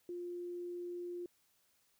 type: tone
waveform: sine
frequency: 351.5 Hz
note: F4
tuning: 11 cents sharp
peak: -40 dBFS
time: 0.09-1.26 s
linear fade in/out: 2 ms
effects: white hiss -74 dBFS RMS until 1.99 s